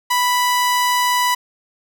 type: tone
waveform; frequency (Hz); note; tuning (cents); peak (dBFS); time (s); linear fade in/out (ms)
sawtooth; 987.8; B5; 0; -11; 0.1-1.35; 10
effects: none